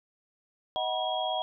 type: tone cluster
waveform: sine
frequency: 631 / 747 / 969 / 3289 Hz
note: D#5 / F#5 / B5 / G#7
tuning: +24 / +16 / -33 / -18 cents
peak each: -33 / -31 / -36 / -34 dBFS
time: 0.76-1.42 s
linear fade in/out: 0 ms
effects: none